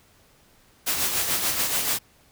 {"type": "noise with tremolo", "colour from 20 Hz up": "white", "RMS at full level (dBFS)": -23, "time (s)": [0.86, 1.99], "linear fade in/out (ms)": 20, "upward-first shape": "sine", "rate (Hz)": 6.9, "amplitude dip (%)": 45, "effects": ["pink hiss -58 dBFS RMS until 2.31 s"]}